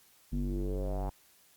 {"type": "tone with low-pass filter sweep", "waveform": "square", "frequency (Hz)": 48.03, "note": "G1", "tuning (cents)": -35, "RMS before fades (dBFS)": -33, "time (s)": [0.32, 1.1], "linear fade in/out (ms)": 10, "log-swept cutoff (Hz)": [220, 860], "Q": 4.2, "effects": ["white hiss -63 dBFS RMS until 1.56 s", "Opus 48 kbps"]}